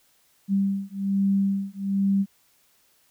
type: beating tone pair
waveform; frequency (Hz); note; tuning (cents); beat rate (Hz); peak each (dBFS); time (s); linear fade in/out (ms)
sine; 196 / 197.2; G3 / G3; 0 / +11; 1.2; -24; 0.48-2.26; 50
effects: white hiss -63 dBFS RMS until 3.1 s